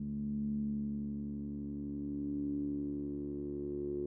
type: tone with low-pass filter sweep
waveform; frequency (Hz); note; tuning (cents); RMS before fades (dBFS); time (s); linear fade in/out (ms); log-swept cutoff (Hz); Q
10% pulse; 71.8; D2; -39; -38; 0-4.06; 5; 200 to 360; 8.8
effects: none